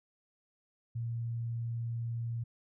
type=tone with vibrato; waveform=sine; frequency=116.54 Hz; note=A#2; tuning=in tune; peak=-33 dBFS; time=0.95-2.44 s; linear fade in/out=10 ms; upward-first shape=sine; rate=20 Hz; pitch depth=14 cents each way; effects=none